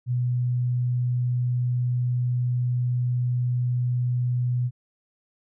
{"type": "tone", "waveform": "sine", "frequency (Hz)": 123.47, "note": "B2", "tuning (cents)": 0, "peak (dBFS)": -21, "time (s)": [0.06, 4.71], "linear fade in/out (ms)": 50, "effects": []}